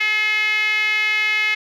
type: tone with band-pass filter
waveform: 5% pulse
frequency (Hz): 427.2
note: G#4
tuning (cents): +49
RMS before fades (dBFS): -19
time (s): 0-1.55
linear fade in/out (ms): 10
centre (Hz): 2200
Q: 5.4
effects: none